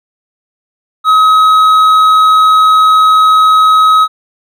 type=tone with hard clipping; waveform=sine; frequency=1273 Hz; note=D#6; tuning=39 cents sharp; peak=-5 dBFS; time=1.04-4.08 s; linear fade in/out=50 ms; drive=5 dB; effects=none